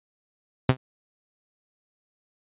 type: tone with exponential decay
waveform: sawtooth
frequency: 129.2 Hz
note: C3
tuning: 21 cents flat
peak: -9 dBFS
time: 0.69-0.77 s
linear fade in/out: 5 ms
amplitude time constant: 17 ms
effects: resampled to 8000 Hz